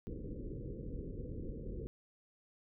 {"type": "low-pass noise", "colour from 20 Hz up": "pink", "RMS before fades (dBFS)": -43, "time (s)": [0.07, 1.87], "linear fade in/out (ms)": 0, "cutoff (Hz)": 520, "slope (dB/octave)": 96, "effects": []}